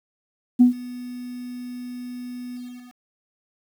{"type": "tone with ADSR envelope", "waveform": "sine", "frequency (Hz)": 246.9, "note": "B3", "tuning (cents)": 0, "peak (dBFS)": -7, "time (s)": [0.59, 2.97], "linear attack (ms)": 20, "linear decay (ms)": 120, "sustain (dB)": -24, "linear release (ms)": 410, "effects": ["tanh soft clip ceiling -5 dBFS", "8-bit"]}